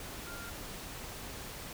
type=tone in noise; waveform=sine; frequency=1396.9 Hz; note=F6; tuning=in tune; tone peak=-46 dBFS; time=0.27-0.5 s; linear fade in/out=2 ms; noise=pink; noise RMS=-44 dBFS; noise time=0-1.73 s; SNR=-5 dB; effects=none